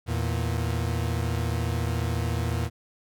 40% pulse tone pair together, 82.3 / 116.46 Hz, E2 / A#2, -2 / -1 cents, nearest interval tritone, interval 601 cents, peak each -27 dBFS, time 0.06-2.7 s, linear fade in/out 50 ms, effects none

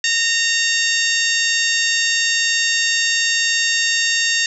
harmonic tone, 921 Hz, A#5, 21 cents flat, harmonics 2 / 3 / 4 / 5 / 6 / 7 / 8, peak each -20 / -22 / -23 / -24 / -25 / -25 / -26 dBFS, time 0.04-4.46 s, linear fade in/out 2 ms, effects none

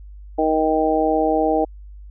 harmonic tone, 157.1 Hz, D#3, 17 cents sharp, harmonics 2 / 3 / 4 / 5, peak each -21 / -21 / -21 / -21 dBFS, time 0.38-1.65 s, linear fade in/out 10 ms, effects added 50 Hz sine -36 dBFS peak until 2.1 s

